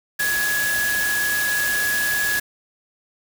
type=tone in noise; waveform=sine; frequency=1678 Hz; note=G#6; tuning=17 cents sharp; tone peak=-20 dBFS; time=0.19-2.4 s; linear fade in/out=10 ms; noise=white; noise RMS=-26 dBFS; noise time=0.19-2.4 s; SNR=+3 dB; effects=none